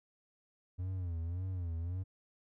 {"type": "tone with vibrato", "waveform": "triangle", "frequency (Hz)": 88, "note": "F2", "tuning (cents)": 14, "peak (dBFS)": -33, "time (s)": [0.78, 2.04], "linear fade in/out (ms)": 20, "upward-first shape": "sine", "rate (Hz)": 1.8, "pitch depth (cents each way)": 120, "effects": []}